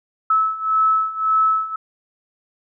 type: beating tone pair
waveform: sine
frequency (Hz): 1300 / 1301.8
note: E6 / E6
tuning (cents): -24 / -22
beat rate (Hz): 1.8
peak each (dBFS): -20 / -17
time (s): 0.3-1.76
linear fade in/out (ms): 5
effects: none